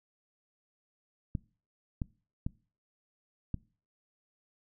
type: clicks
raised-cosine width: 5 ms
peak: -20 dBFS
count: 4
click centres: 1.352 / 2.018 / 2.465 / 3.543 s
effects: noise-tail reverb RT60 0.4 s tail -23 dB re dry